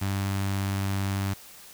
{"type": "tone with notch filter", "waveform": "sawtooth", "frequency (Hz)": 97.9, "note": "G2", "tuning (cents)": -2, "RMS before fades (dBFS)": -28, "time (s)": [0.01, 1.34], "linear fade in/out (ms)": 10, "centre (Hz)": 470, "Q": 1.3, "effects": ["white hiss -48 dBFS RMS until 1.73 s"]}